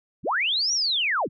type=linear two-way sweep; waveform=sine; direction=up then down; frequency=58.27 to 5860 to 58.27 Hz; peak=-21 dBFS; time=0.23-1.29 s; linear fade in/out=50 ms; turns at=0.73 s; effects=none